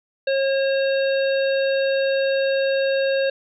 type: harmonic tone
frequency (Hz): 542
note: C#5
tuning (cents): -39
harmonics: 1 / 3 / 5 / 7 / 8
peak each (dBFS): -18 / -28 / -32 / -35 / -36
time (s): 0.27-3.3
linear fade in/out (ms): 5
effects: none